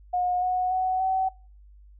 sine tone with pitch steps, 721 / 733.2 / 745.6 / 758.2 Hz, F#5 / F#5 / F#5 / F#5, -45 / -16 / +13 / +42 cents, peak -22 dBFS, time 0.13-1.29 s, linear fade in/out 10 ms, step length 290 ms, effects noise-tail reverb RT60 0.4 s tail -23 dB re dry + added 50 Hz sine -48 dBFS peak until 1.99 s

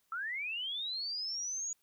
sine linear sweep, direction up, 1288 to 6810 Hz, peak -35 dBFS, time 0.12-1.73 s, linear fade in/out 2 ms, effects white hiss -75 dBFS RMS until 1.82 s

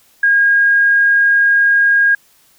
sine tone, 1628 Hz, G#6, 35 cents flat, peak -8 dBFS, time 0.23-2.15 s, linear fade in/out 5 ms, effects white hiss -52 dBFS RMS until 2.58 s

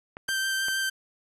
clicks, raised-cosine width 0.5 ms, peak -23 dBFS, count 3, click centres 0.169 / 0.289 / 0.684 s
sawtooth tone with vibrato, 1563 Hz, G6, 6 cents flat, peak -22 dBFS, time 0.28-0.9 s, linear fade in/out 10 ms, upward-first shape triangle, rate 6.4 Hz, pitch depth 12 cents each way
effects resampled to 32000 Hz

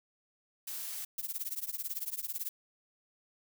blue noise, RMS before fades -40 dBFS, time 0.67-1.05 s, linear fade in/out 5 ms
violet noise with tremolo, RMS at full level -34 dBFS, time 1.18-2.49 s, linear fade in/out 2 ms, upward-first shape triangle, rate 18 Hz, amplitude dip 100%
effects none

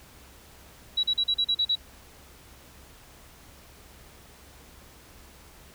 sine tone bursts, 3900 Hz, B7, 23 cents flat, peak -21 dBFS, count 8, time 0.97-1.755 s, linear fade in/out 10 ms, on 64 ms, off 39 ms, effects added 67 Hz sine -56 dBFS peak until 5.74 s + pink hiss -52 dBFS RMS until 5.74 s

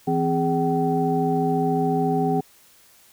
sine tone cluster, 164.9 / 259 / 414.1 / 762 Hz, E3 / C4 / G#4 / G5, +1 / -17 / -5 / -49 cents, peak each -24 dBFS, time 0.07-2.41 s, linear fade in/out 10 ms, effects tanh soft clip ceiling -8 dBFS + white hiss -54 dBFS RMS until 3.12 s

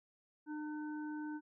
harmonic tone, 302.3 Hz, D#4, 50 cents flat, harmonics 1 / 3 / 5, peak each -40 / -51 / -52 dBFS, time 0.46-1.41 s, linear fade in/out 50 ms, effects none

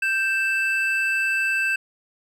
triangle tone pair together, 1568 / 2644 Hz, G6 / E7, 0 / +5 cents, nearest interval major sixth, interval 905 cents, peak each -21 dBFS, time 0.02-1.76 s, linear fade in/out 5 ms, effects resampled to 32000 Hz

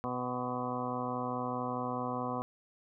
harmonic tone with a mistuned harmonic, 124.8 Hz, B2, 19 cents sharp, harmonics 1 / 2 / 3 / 4 / 5 / 6 / 7 / 8 / 9 / 10, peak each -43 / -38 / -48 / -40 / -46 / -40 / -51 / -40 / -42 / -47 dBFS, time 0.04-2.42 s, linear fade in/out 0 ms, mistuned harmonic 8, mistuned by +23 cents, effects none

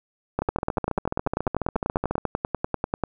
two click trains, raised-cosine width 1 ms, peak -11 / -9 dBFS, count 26 / 28, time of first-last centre 0.42-2.181 / 0.39-3.037 s, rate 14.2 / 10.2 Hz, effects none

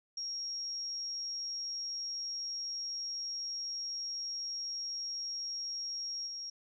sine tone with level steps, 5588 Hz, F8, in tune, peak -36 / -39 dBFS, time 0.17-6.5 s, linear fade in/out 5 ms, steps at 6.26 s, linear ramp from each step 20 ms, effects none

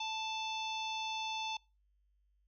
harmonic tone, 880 Hz, A5, in tune, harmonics 1 / 3 / 4 / 5 / 6 / 7, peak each -39 / -43 / -41 / -51 / -55 / -52 dBFS, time 0-1.57 s, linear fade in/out 5 ms, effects noise-tail reverb RT60 0.3 s tail -26 dB re dry + added 50 Hz sine -70 dBFS peak until 2.47 s

